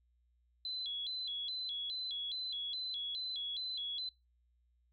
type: tone with vibrato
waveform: sine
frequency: 3681 Hz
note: A#7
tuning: 23 cents flat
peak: -37 dBFS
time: 0.65-4.09 s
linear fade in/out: 2 ms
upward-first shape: square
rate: 2.4 Hz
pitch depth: 160 cents each way
effects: noise-tail reverb RT60 0.2 s tail -24 dB re dry + added 60 Hz sine -70 dBFS peak until 4.92 s